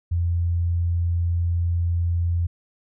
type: tone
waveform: sine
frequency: 85.8 Hz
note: F2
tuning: 30 cents flat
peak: -19 dBFS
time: 0.11-2.47 s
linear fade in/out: 10 ms
effects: none